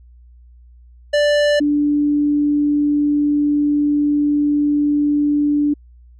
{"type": "tone pair in turn", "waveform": ["square", "sine"], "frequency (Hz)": [587.3, 292.7], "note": ["D5", "D4"], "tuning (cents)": [0, -6], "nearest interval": "octave", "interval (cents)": 1206, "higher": "first", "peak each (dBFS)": -13, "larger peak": "neither", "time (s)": [[1.13, 1.6], [1.6, 5.74]], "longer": "second", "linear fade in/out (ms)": 10, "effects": ["added 60 Hz sine -42 dBFS peak until 6.19 s", "low-pass 5000 Hz 12 dB/octave"]}